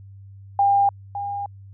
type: tone pair in turn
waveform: sine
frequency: 800 / 807 Hz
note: G5 / G#5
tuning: +35 / -50 cents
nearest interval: unison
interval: 15 cents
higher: second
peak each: -14 / -25 dBFS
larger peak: first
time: 0.59-0.89 / 1.15-1.46 s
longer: second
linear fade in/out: 2 ms
effects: added 98 Hz sine -40 dBFS peak until 1.73 s